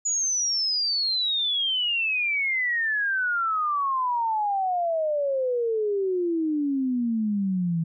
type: exponential sweep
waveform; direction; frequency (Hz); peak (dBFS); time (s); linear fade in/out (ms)
sine; down; 6940 to 161.4; -22; 0.05-7.84; 10
effects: none